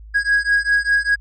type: beating tone pair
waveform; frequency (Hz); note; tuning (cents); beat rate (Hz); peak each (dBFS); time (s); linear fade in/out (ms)
triangle; 1648 / 1653; G#6 / G#6; -14 / -9; 5; -16 / -16; 0.14-1.16; 20
effects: added 53 Hz sine -36 dBFS peak until 1.2 s + resampled to 22050 Hz